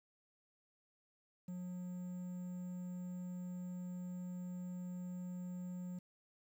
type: tone with quantisation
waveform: triangle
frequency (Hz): 179.8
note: F#3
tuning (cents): -49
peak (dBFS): -40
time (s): 1.48-5.99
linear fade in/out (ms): 5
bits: 11
effects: none